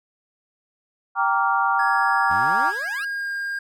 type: chord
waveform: sine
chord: G minor seventh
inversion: none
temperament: equal with one note detuned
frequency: 784 / 932.3 / 1159.8 / 1396.9 Hz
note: G5 / Bb5 / D6 / F6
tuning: 0 / 0 / -22 / 0 cents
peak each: -23 dBFS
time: 1.15-2.73 s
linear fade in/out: 50 ms
type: tone with pitch glide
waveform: triangle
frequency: 1670 to 1611.3 Hz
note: G#6 to G6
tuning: +9 to +47 cents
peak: -23 dBFS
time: 1.79-3.59 s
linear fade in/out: 5 ms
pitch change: -62 cents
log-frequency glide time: 2.34-3.31 s
type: exponential sweep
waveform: 20% pulse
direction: up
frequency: 74.7 to 1480 Hz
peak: -29 dBFS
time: 2.3-3.05 s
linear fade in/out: 5 ms
effects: none